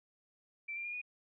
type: tone with pitch steps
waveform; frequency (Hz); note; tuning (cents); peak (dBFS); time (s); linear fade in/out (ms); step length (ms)
sine; 2337 / 2378 / 2419 / 2462; D7 / D7 / D#7 / D#7; -9 / +21 / -49 / -19; -38; 0.68-1.016; 10; 84
effects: none